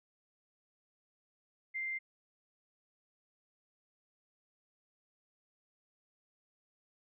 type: tone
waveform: sine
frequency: 2093 Hz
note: C7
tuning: in tune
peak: -35 dBFS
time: 1.74-1.99 s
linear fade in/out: 20 ms
effects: none